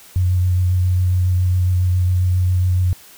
sine tone with vibrato, 90.8 Hz, F#2, 32 cents flat, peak -13 dBFS, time 0.16-2.93 s, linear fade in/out 0 ms, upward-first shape sine, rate 7.3 Hz, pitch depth 17 cents each way, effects white hiss -44 dBFS RMS until 3.17 s

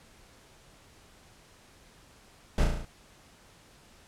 brown noise with echo, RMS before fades -24 dBFS, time 2.58-2.64 s, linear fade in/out 2 ms, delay 35 ms, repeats 6, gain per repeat -3 dB, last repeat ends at 2.85 s, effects pink hiss -57 dBFS RMS until 4.07 s + low-pass 10000 Hz 12 dB/octave

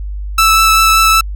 sawtooth tone with vibrato, 1316 Hz, E6, 3 cents flat, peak -3 dBFS, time 0.38-1.21 s, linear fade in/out 5 ms, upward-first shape triangle, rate 5.2 Hz, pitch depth 10 cents each way, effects added 50 Hz sine -19 dBFS peak until 1.35 s

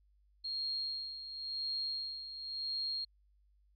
sine tone with tremolo, 4248 Hz, C8, 25 cents sharp, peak -34 dBFS, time 0.44-3.05 s, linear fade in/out 10 ms, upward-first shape sine, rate 0.94 Hz, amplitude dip 65%, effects added 50 Hz sine -66 dBFS peak until 3.75 s

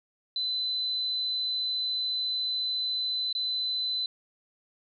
sine tone with dropouts, 4023 Hz, B7, 31 cents sharp, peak -27 dBFS, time 0.36-4.06 s, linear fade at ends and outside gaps 2 ms, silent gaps 3.328-3.35 s, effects none

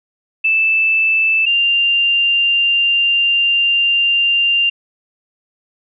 sine tone pair in turn, 2637 / 2790 Hz, E7 / F7, 0 / -2 cents, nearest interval minor second, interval 98 cents, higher second, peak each -11 dBFS, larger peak neither, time 0.44-1.46 / 1.46-4.7 s, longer second, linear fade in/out 10 ms, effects none

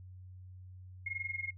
sine tone with amplitude modulation, 2150 Hz, C7, 47 cents sharp, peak -33 dBFS, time 1.06-1.51 s, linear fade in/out 5 ms, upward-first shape sine, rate 21.5 Hz, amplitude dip 90%, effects noise-tail reverb RT60 0.1 s tail -18 dB re dry + added 92 Hz sine -48 dBFS peak until 1.57 s

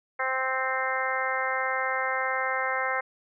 harmonic tone, 261.6 Hz, C4, in tune, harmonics 2 / 3 / 4 / 5 / 6 / 7 / 8, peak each -33 / -33 / -33 / -33 / -33 / -33 / -33 dBFS, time 0.19-3.01 s, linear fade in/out 10 ms, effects none

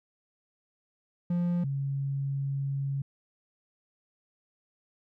triangle / sine tone pair in turn, 174.61 / 138.15 Hz, F3 / C#3, 0 / -6 cents, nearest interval major third, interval 406 cents, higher first, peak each -23 / -28 dBFS, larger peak first, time 1.3-1.64 / 1.64-3.02 s, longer second, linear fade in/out 5 ms, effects none

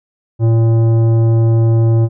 triangle tone with tanh clipping, 114 Hz, A#2, 38 cents flat, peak -10 dBFS, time 0.39-2.09 s, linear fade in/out 50 ms, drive 16 dB, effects none

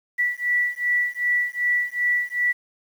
sine beating tone pair, 1955 / 1957.6 Hz, B6 / B6, -18 / -16 cents, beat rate 2.6 Hz, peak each -23 dBFS, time 0.18-2.53 s, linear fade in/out 20 ms, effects 8-bit

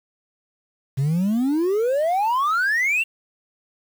sine exponential sweep, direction up, 129.3 to 2794 Hz, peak -15 dBFS, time 0.97-3.04 s, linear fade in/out 20 ms, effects tanh soft clip ceiling -17 dBFS + 7-bit

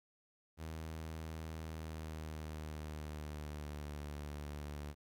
sawtooth tone with pitch glide, 79.8 to 73.6 Hz, D#2 to D2, +44 to +4 cents, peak -39 dBFS, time 0.57-4.95 s, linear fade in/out 50 ms, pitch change -140 cents, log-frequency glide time 1.64-3.98 s, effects 13-bit

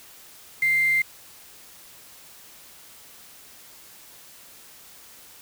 sine tone with quantisation, 2093 Hz, C7, in tune, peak -18 dBFS, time 0.62-1.02 s, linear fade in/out 5 ms, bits 6, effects white hiss -48 dBFS RMS until 5.41 s

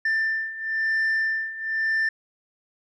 sine beating tone pair, 1781 / 1782 Hz, A6 / A6, +21 / +22 cents, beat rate 1 Hz, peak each -25 / -22 dBFS, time 0.05-2.09 s, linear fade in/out 5 ms, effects tanh soft clip ceiling -19 dBFS

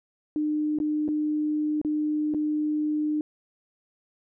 sine tone with dropouts, 302.6 Hz, D#4, 48 cents flat, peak -23 dBFS, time 0.36-3.21 s, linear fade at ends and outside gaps 1 ms, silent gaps 0.787-0.801 / 1.08-1.087 / 1.815-1.848 / 2.339-2.346 s, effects none

